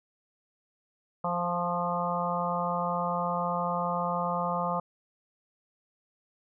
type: harmonic tone with a mistuned harmonic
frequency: 174.61 Hz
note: F3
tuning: in tune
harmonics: 1 / 3 / 4 / 5 / 6 / 7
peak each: -34 / -34 / -34 / -34 / -34 / -34 dBFS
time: 1.24-4.8 s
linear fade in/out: 5 ms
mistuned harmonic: 6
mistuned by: +17 cents
effects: none